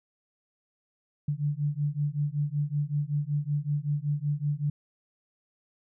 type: beating tone pair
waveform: sine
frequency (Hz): 143.8 / 149.1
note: D3 / D3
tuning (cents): -36 / +27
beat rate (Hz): 5.3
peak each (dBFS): -29 / -29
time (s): 1.28-4.7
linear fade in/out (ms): 5
effects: none